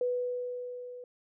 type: tone with level ramp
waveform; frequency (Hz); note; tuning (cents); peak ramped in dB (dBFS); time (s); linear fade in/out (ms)
sine; 493.9; B4; 0; -26 to -42; 0.01-1.04; 2
effects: none